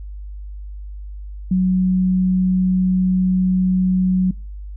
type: tone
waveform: sine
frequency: 185 Hz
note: F#3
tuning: in tune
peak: -13 dBFS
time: 1.51-4.31 s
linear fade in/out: 5 ms
effects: noise-tail reverb RT60 0.3 s tail -26 dB re dry + added 50 Hz sine -29 dBFS peak until 4.76 s